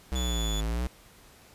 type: exponential two-way sweep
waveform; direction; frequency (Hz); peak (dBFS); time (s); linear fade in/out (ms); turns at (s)
square; down then up; 65.4 to 51.91 to 63; -28; 0.12-0.87; 0; 0.57
type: tone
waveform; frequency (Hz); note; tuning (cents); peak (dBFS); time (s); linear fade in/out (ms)
30% pulse; 3449; A7; -35; -31; 0.15-0.61; 10
effects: pink hiss -55 dBFS RMS until 1.54 s + resampled to 32000 Hz